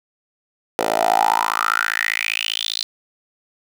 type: tone with high-pass filter sweep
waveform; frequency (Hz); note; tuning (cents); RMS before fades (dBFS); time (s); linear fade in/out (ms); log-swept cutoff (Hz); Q
10% pulse; 55; A1; 0; -20; 0.79-2.83; 0; 520 to 4200; 7.1
effects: none